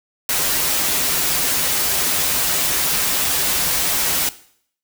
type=noise with comb filter; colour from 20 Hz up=white; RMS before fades=-19 dBFS; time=0.29-4.29 s; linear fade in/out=2 ms; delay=9.1 ms; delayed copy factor=-0.55; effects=noise-tail reverb RT60 0.6 s tail -17 dB re dry

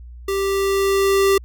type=tone with level ramp; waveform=square; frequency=392 Hz; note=G4; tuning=in tune; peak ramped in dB=-20 to -13 dBFS; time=0.28-1.38 s; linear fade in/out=5 ms; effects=added 60 Hz sine -35 dBFS peak until 1.44 s

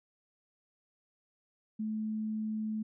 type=tone; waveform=sine; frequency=216.7 Hz; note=A3; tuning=26 cents flat; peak=-32 dBFS; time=1.79-2.83 s; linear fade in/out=10 ms; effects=none

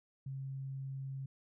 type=tone; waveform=sine; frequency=135 Hz; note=C#3; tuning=45 cents flat; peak=-39 dBFS; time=0.26-1.26 s; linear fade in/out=5 ms; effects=none

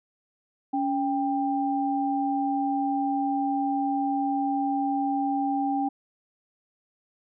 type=tone pair together; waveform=sine; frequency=280 / 791.5 Hz; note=C#4 / G5; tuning=+18 / +17 cents; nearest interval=octave + tritone; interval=1799 cents; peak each=-26 dBFS; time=0.73-5.89 s; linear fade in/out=10 ms; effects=none

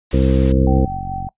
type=noise; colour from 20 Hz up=white; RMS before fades=-32 dBFS; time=0.11-0.52 s; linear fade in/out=2 ms
type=harmonic tone; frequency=65.7 Hz; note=C2; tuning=8 cents sharp; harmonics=1 / 2 / 3 / 4 / 5 / 7 / 8; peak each=-15 / -18 / -20 / -21 / -22 / -23 / -24 dBFS; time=0.13-0.85 s; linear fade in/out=5 ms
type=click train; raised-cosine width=5 ms; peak=-17 dBFS; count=36; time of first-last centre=0.51-1.269 s; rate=46.1 Hz
type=tone with tremolo; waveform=sine; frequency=769 Hz; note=G5; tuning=33 cents flat; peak=-23 dBFS; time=0.67-1.29 s; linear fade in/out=2 ms; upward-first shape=sine; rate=4.7 Hz; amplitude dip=40%
effects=noise-tail reverb RT60 0.1 s tail -21 dB re dry + resampled to 8000 Hz

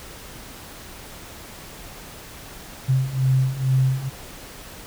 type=beating tone pair; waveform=sine; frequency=130 / 132.2 Hz; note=C3 / C3; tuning=-11 / +18 cents; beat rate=2.2 Hz; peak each=-22 / -19 dBFS; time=2.88-4.1 s; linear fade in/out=20 ms; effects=pink hiss -40 dBFS RMS until 4.86 s

